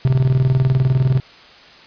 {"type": "tone with tremolo", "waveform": "triangle", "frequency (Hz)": 130.4, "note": "C3", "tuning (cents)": -5, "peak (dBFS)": -8, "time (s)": [0.05, 1.2], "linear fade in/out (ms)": 0, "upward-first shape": "square", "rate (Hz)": 20, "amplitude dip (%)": 60, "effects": ["white hiss -43 dBFS RMS until 1.86 s", "resampled to 11025 Hz"]}